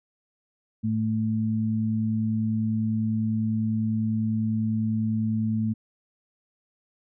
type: tone pair together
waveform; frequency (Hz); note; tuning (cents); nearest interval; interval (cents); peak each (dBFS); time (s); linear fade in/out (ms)
sine; 110 / 220; A2 / A3; 0 / 0; octave; 1200; -27 / -24; 0.83-5.74; 20
effects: none